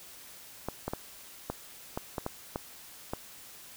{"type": "clicks", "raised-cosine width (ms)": 1, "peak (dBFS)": -18, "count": 9, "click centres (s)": [0.686, 0.88, 0.935, 1.5, 1.975, 2.182, 2.264, 2.559, 3.135], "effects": ["white hiss -50 dBFS RMS until 3.76 s"]}